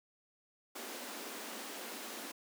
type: high-pass noise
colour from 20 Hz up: pink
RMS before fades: -45 dBFS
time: 0.75-2.32 s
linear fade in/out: 10 ms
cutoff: 210 Hz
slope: 96 dB/octave
effects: none